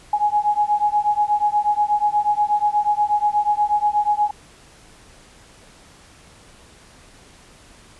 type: beating tone pair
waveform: sine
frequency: 830.6 / 838.9 Hz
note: G#5 / G#5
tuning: 0 / +17 cents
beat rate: 8.3 Hz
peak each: -19 / -19 dBFS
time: 0.13-4.31 s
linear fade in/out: 5 ms
effects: pink hiss -48 dBFS RMS until 7.99 s + resampled to 24000 Hz